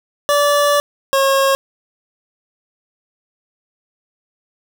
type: tone pair in turn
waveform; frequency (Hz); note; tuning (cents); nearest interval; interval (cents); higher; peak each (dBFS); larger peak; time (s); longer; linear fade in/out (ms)
25% pulse; 579 / 543.4; D5 / C#5; -25 / -35; minor second; 110; first; -8; neither; 0.29-0.8 / 1.13-1.55; first; 0
effects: none